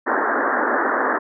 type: band-pass noise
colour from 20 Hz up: white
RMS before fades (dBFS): -20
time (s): 0.06-1.19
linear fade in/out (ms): 20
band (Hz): 230 to 1800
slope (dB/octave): 96
effects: none